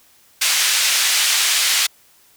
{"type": "band-pass noise", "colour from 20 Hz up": "pink", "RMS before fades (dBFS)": -17, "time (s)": [0.41, 1.87], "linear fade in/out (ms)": 10, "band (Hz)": [2400, 9600], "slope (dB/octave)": 12, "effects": ["white hiss -53 dBFS RMS until 2.36 s"]}